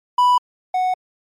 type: tone pair in turn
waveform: triangle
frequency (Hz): 987.8 / 738.6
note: B5 / F#5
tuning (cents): 0 / -3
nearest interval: perfect fourth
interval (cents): 503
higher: first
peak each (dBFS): -9 / -14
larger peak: first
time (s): 0.18-0.38 / 0.74-0.94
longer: neither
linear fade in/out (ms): 5
effects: MP3 64 kbps